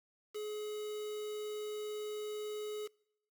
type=tone with quantisation; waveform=triangle; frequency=423 Hz; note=G#4; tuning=32 cents sharp; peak=-36 dBFS; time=0.34-2.88 s; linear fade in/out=20 ms; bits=8; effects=noise-tail reverb RT60 0.8 s tail -26 dB re dry